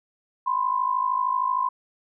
sine tone pair together, 998 / 1051.1 Hz, B5 / C6, +18 / +8 cents, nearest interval minor second, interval 90 cents, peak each -24 dBFS, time 0.46-1.69 s, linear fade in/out 10 ms, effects none

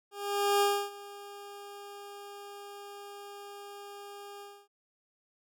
20% pulse tone with ADSR envelope, 404.9 Hz, G#4, 44 cents flat, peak -18 dBFS, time 0.11-4.68 s, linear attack 500 ms, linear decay 290 ms, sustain -21 dB, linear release 270 ms, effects none

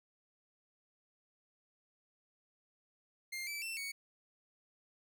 sawtooth tone with pitch steps, 2111 / 2317 / 2683 / 2231 Hz, C7 / D7 / E7 / C#7, +15 / -24 / +30 / +11 cents, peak -36 dBFS, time 3.32-3.92 s, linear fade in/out 10 ms, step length 150 ms, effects none

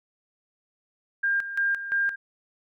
sine tone with tremolo, 1603 Hz, G6, 38 cents sharp, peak -21 dBFS, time 1.23-2.16 s, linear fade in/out 10 ms, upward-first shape square, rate 2.9 Hz, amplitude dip 70%, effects none

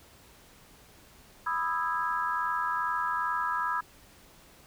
sine chord, E major seventh, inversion second, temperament just, 988.9 / 1236.1 / 1318.5 / 1648.1 Hz, B5 / D#6 / E6 / G#6, +2 / -12 / 0 / -14 cents, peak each -31 / -34 / -33 / -34 dBFS, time 1.46-3.81 s, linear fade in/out 10 ms, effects pink hiss -56 dBFS RMS until 4.66 s

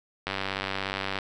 click train, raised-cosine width 0.3 ms, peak -13 dBFS, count 90, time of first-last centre 0.27-1.188 s, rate 97 Hz, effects none

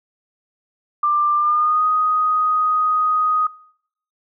sine tone with pitch glide, 1187 to 1248.2 Hz, D6 to D#6, +18 to +5 cents, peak -14 dBFS, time 1.03-3.47 s, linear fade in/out 5 ms, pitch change +87 cents, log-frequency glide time 1.36-1.85 s, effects noise-tail reverb RT60 0.7 s tail -25 dB re dry

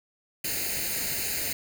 white noise with comb filter, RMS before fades -30 dBFS, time 0.44-1.53 s, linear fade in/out 5 ms, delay 0.44 ms, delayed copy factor +0.75, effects none

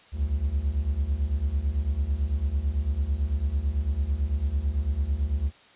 triangle beating tone pair, 65.2 / 74.2 Hz, C2 / D2, -5 / +18 cents, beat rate 9 Hz, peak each -26 / -23 dBFS, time 0.12-5.52 s, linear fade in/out 50 ms, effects white hiss -54 dBFS RMS until 5.75 s + resampled to 8000 Hz

